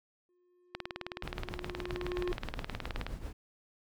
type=tone with exponential growth; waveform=triangle; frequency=357.4 Hz; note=F4; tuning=40 cents sharp; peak=-29 dBFS; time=0.29-2.32 s; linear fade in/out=1 ms; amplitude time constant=440 ms
type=click train; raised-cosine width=0.3 ms; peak=-20 dBFS; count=45; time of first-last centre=0.75-3.066 s; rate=19 Hz
type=noise with tremolo; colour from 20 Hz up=brown; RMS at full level=-38 dBFS; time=1.23-3.33 s; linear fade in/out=5 ms; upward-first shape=triangle; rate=7.5 Hz; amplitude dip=75%
effects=none